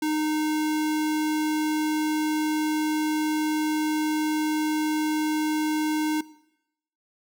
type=tone; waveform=square; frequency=307.7 Hz; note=D#4; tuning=19 cents flat; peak=-24 dBFS; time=0.02-6.21 s; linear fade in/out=5 ms; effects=noise-tail reverb RT60 0.8 s tail -18 dB re dry